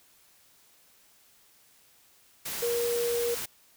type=tone in noise; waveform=sine; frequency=473.9 Hz; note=A#4; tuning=28 cents sharp; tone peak=-26 dBFS; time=2.62-3.35 s; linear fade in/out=10 ms; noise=white; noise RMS=-35 dBFS; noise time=2.45-3.46 s; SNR=+6 dB; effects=white hiss -61 dBFS RMS until 3.76 s